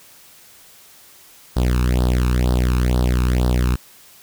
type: tone with flanger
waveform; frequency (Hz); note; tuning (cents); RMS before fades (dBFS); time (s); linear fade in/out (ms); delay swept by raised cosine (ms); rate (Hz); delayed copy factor
sawtooth; 61.74; B1; 0; -17; 1.56-3.76; 10; 0.21 to 0.78; 2.1; +0.95
effects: white hiss -47 dBFS RMS until 4.22 s